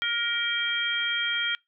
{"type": "tone cluster", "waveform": "sine", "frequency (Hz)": [1415, 1886, 2324, 3212], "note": ["F6", "A#6", "D7", "G7"], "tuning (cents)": [22, 20, -19, 41], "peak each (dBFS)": [-30, -33, -32, -27], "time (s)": [0.02, 1.55], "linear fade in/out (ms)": 0, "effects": ["noise-tail reverb RT60 0.2 s tail -26 dB re dry"]}